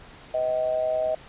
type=tone with amplitude modulation; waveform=sine; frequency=632 Hz; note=D#5; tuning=27 cents sharp; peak=-19 dBFS; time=0.34-1.15 s; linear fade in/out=5 ms; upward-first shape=sine; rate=131 Hz; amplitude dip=65%; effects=pink hiss -47 dBFS RMS until 1.28 s + resampled to 8000 Hz